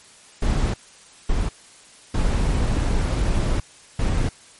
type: noise bursts at uneven times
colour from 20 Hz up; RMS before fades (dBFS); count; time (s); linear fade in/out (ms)
brown; -20; 4; 0.42-0.74 / 1.29-1.49 / 2.14-3.6 / 3.99-4.29; 5
effects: white hiss -48 dBFS RMS until 4.59 s + MP3 48 kbps